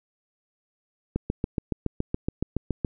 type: click train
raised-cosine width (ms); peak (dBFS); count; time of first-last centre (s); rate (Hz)
3; -12; 13; 1.16-2.848; 7.11
effects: none